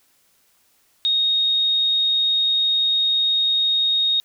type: tone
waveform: sine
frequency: 3729 Hz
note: A#7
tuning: in tune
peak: -16 dBFS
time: 1.05-4.2 s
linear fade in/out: 0 ms
effects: white hiss -61 dBFS RMS until 4.24 s